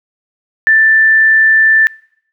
sine tone, 1769 Hz, A6, 9 cents sharp, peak -5 dBFS, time 0.67-1.87 s, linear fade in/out 0 ms, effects noise-tail reverb RT60 0.7 s tail -25 dB re dry

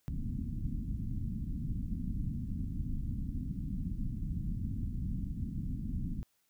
pink low-pass noise, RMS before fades -36 dBFS, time 0.08-6.23 s, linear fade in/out 0 ms, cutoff 260 Hz, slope 48 dB/octave, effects white hiss -75 dBFS RMS until 6.49 s

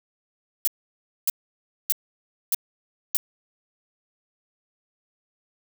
violet noise bursts, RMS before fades -21 dBFS, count 5, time 0.65-3.17 s, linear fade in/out 0 ms, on 24 ms, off 600 ms, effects none

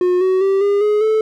triangle tone with pitch steps, 360.5 / 374.5 / 389.1 / 404.2 / 419.9 / 436.2 Hz, F#4 / F#4 / G4 / G#4 / G#4 / A4, -45 / +21 / -13 / -47 / +19 / -15 cents, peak -10 dBFS, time 0.01-1.21 s, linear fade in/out 2 ms, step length 200 ms, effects none

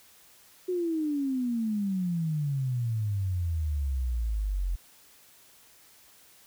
sine exponential sweep, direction down, 370 to 42.97 Hz, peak -26 dBFS, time 0.68-4.76 s, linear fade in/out 10 ms, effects white hiss -57 dBFS RMS until 6.46 s

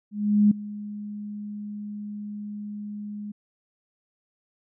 sine tone with ADSR envelope, 207.7 Hz, G#3, in tune, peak -13 dBFS, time 0.11-3.32 s, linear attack 400 ms, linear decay 6 ms, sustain -19 dB, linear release 9 ms, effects none

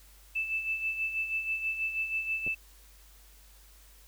sine tone with tremolo, 2637 Hz, E7, in tune, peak -27 dBFS, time 0.35-2.55 s, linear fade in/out 10 ms, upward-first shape sine, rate 6.2 Hz, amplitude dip 60%
clicks, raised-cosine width 2 ms, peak -30 dBFS, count 2, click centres 2.466 / 2.476 s
effects added 50 Hz sine -55 dBFS peak until 4.07 s + white hiss -59 dBFS RMS until 4.07 s

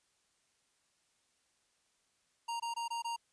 square tone bursts, 932.3 Hz, A#5, in tune, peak -36 dBFS, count 5, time 2.48-3.164 s, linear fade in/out 10 ms, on 120 ms, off 21 ms, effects white hiss -75 dBFS RMS until 3.32 s + resampled to 22050 Hz

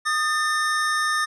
square tone pair together, 1233 / 1790.3 Hz, D#6 / A6, -16 / +30 cents, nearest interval tritone, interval 646 cents, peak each -24 dBFS, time 0.05-1.26 s, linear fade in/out 20 ms, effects resampled to 24000 Hz

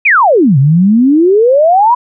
sine exponential two-way sweep, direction down then up, 2601 to 129.2 to 1002 Hz, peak -4 dBFS, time 0.05-1.95 s, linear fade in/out 10 ms, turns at 0.58 s, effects none

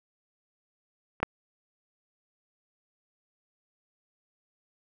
clicks, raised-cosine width 0.5 ms, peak -29 / -8 dBFS, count 2, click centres 1.202 / 1.23 s, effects none

